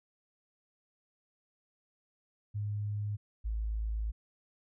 sine tone pair in turn, 103.83 / 54.15 Hz, G#2 / A1, 0 / -27 cents, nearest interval major seventh, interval 1127 cents, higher first, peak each -32 / -31 dBFS, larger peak second, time 2.54-3.17 / 3.44-4.12 s, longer second, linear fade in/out 20 ms, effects none

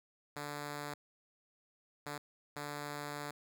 5% pulse tone bursts at uneven times, 146.2 Hz, D3, 7 cents flat, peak -29 dBFS, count 3, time 0.36-0.94 / 2.06-2.18 / 2.56-3.31 s, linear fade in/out 5 ms, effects none

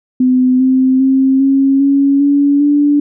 sine tone with pitch steps, 254.6 / 260.3 / 266 / 271.9 / 278 / 284.1 / 290.4 Hz, C4 / C4 / C4 / C#4 / C#4 / C#4 / D4, -47 / -9 / +29 / -33 / +5 / +43 / -19 cents, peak -7 dBFS, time 0.2-3 s, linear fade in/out 5 ms, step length 400 ms, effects none

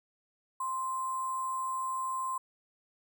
sine tone with sample-and-hold, 1046.5 Hz, C6, in tune, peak -31 dBFS, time 0.6-2.38 s, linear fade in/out 5 ms, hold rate 8820 Hz, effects none

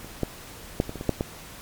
clicks, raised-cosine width 2 ms, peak -28 / -10 / -7 / -19 / -21 / -19 / -7 / -11 dBFS, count 8, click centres 0.046 / 0.233 / 0.801 / 0.894 / 0.957 / 1.011 / 1.093 / 1.209 s, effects pink hiss -43 dBFS RMS until 1.61 s + MP3 96 kbps

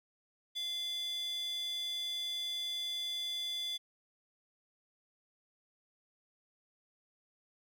square tone with high-pass filter, 690 Hz, F5, 21 cents flat, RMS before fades -38 dBFS, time 0.55-3.78 s, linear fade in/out 20 ms, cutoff 3300 Hz, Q 8.2, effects none

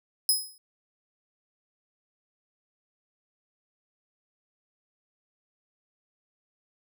15% pulse tone with exponential decay, 5100 Hz, D#8, 42 cents sharp, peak -12 dBFS, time 0.29-0.58 s, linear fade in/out 1 ms, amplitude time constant 62 ms, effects none

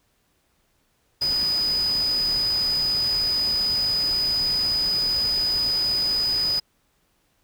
sine tone in noise, 4978 Hz, D#8, in tune, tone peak -20 dBFS, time 1.21-6.6 s, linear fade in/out 10 ms, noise pink, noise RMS -36 dBFS, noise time 1.21-6.6 s, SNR +13 dB, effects pink hiss -67 dBFS RMS until 7.43 s

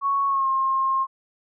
sine tone with pitch glide, 1108.7 to 1067.2 Hz, C#6 to C6, 0 to +34 cents, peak -19 dBFS, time 0.01-1.07 s, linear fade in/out 50 ms, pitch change -66 cents, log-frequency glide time 0.27-0.48 s, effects none

